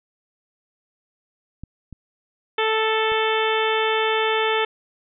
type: clicks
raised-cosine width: 5 ms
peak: -22 / -26 / -30 dBFS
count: 3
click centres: 1.636 / 1.927 / 3.119 s
type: harmonic tone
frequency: 440 Hz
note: A4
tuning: in tune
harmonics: 1 / 2 / 3 / 4 / 5 / 6 / 7 / 8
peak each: -22 / -25 / -27 / -28 / -29 / -30 / -30 / -31 dBFS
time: 2.58-4.65 s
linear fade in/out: 5 ms
effects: none